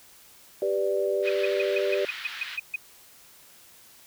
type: chord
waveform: sine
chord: G major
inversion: none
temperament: equal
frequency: 392 / 493.9 / 587.3 Hz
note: G4 / B4 / D5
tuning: 0 / 0 / 0 cents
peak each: -26 / -30 / -27 dBFS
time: 0.62-2.05 s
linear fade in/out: 2 ms
type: band-pass noise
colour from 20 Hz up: pink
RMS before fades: -38 dBFS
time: 1.22-2.59 s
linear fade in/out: 50 ms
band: 1500 to 4000 Hz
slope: 24 dB/octave
type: tone bursts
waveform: sine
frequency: 2500 Hz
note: D#7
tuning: 8 cents sharp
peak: -25 dBFS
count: 10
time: 1.27-2.76 s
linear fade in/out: 5 ms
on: 23 ms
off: 140 ms
effects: white hiss -53 dBFS RMS until 4.06 s